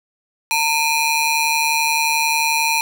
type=ring-modulated tone; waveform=sawtooth; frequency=1661.2 Hz; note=G#6; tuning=in tune; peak=-9 dBFS; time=0.51-2.81 s; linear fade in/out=0 ms; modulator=755 Hz; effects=none